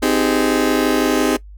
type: chord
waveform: 35% pulse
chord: Ab major seventh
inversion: first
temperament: just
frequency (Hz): 259.6 / 311.5 / 389.3 / 415.3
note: C4 / Eb4 / G4 / Ab4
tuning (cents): -13 / +2 / -12 / 0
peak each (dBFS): -17 / -17 / -20 / -20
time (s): 0.02-1.37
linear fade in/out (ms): 10
effects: noise-tail reverb RT60 0.1 s tail -19 dB re dry + added 50 Hz sine -35 dBFS peak until 1.57 s